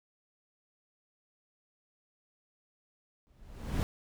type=noise with exponential growth; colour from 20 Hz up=brown; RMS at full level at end=-26 dBFS; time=3.27-3.83 s; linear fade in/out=0 ms; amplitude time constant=120 ms; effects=none